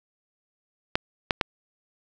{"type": "clicks", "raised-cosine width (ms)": 0.3, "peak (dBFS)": -5, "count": 3, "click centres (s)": [0.955, 1.308, 1.412], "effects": []}